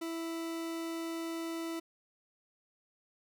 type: tone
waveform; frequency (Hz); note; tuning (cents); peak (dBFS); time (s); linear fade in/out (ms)
40% pulse; 330; E4; +2; -35; 0.01-1.8; 10
effects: none